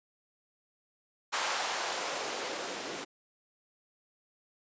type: noise with band-pass filter sweep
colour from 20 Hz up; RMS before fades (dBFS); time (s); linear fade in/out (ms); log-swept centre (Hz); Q
blue; -35; 1.32-3.05; 20; 900 to 320; 1.4
effects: resampled to 16000 Hz